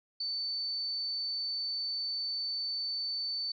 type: tone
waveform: sine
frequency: 4525 Hz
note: C#8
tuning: 35 cents sharp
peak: -32 dBFS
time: 0.2-3.52 s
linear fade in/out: 5 ms
effects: none